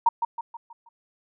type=tone with echo; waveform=sine; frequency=932.3 Hz; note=A#5; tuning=in tune; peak=-14 dBFS; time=0.06-0.09 s; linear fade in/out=5 ms; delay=160 ms; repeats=5; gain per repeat=-7 dB; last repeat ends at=0.89 s; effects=none